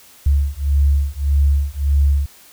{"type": "beating tone pair", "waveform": "sine", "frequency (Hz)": [69.9, 71.6], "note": ["C#2", "D2"], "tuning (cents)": [15, -43], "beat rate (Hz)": 1.7, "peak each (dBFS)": -16, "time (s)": [0.26, 2.26], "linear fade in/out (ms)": 5, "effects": ["white hiss -46 dBFS RMS until 2.52 s"]}